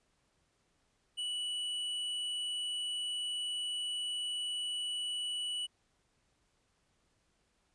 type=tone with tanh clipping; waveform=sine; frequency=2953 Hz; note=F#7; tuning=4 cents flat; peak=-36 dBFS; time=1.17-5.67 s; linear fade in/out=20 ms; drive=11 dB; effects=pink hiss -75 dBFS RMS until 7.74 s + resampled to 22050 Hz